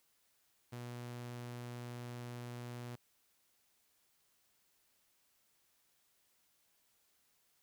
sawtooth tone, 121.2 Hz, B2, 32 cents flat, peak -40 dBFS, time 0.72-2.96 s, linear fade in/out 10 ms, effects white hiss -75 dBFS RMS until 7.62 s

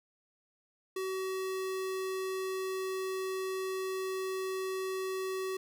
square tone, 378.4 Hz, F#4, 39 cents sharp, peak -34 dBFS, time 0.96-5.57 s, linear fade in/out 5 ms, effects none

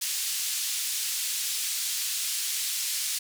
white band-pass noise, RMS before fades -30 dBFS, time 0.01-3.19 s, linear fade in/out 10 ms, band 3100 to 10000 Hz, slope 12 dB/octave, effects none

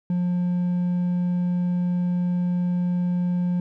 triangle tone with hard clipping, 177.7 Hz, F3, 30 cents sharp, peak -21 dBFS, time 0.1-3.6 s, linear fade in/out 2 ms, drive 5 dB, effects none

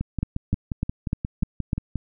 two click trains, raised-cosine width 5 ms, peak -10 / -14 dBFS, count 6 / 12, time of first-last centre 0.23-1.732 / 0.01-1.957 s, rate 3.33 / 5.65 Hz, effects none

